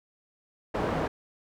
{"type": "low-pass noise", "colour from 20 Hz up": "white", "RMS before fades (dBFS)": -29, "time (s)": [0.74, 1.08], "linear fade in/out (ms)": 10, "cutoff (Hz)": 750, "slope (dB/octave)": 12, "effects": []}